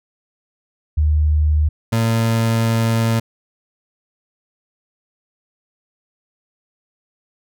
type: tone pair in turn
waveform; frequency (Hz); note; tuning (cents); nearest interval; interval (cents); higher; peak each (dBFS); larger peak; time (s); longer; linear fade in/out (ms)
sine / 30% pulse; 76 / 113.87; D#2 / A#2; -40 / -40; perfect fifth; 700; second; -12; neither; 0.97-1.69 / 1.92-3.2; second; 10
effects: none